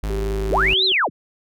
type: tone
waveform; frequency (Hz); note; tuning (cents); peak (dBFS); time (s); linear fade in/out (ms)
45% pulse; 51.91; G#1; 0; -22; 0.03-0.74; 5
type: tone with pitch glide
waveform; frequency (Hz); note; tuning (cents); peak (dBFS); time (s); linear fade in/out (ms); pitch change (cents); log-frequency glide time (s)
sine; 392 to 379.7; G4 to F#4; 0 to +45; -25; 0.1-0.92; 0; -55; 0.26-0.77
type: linear two-way sweep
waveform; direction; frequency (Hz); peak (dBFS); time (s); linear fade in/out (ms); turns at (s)
sine; up then down; 41.2 to 4186 to 41.2; -15; 0.49-1.1; 50; 0.85
effects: none